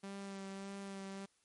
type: tone with vibrato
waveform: sawtooth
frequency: 196 Hz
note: G3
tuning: in tune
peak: -40 dBFS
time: 0.03-1.26 s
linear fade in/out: 10 ms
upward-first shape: sine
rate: 1.7 Hz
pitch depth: 16 cents each way
effects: white hiss -75 dBFS RMS until 1.44 s + MP3 48 kbps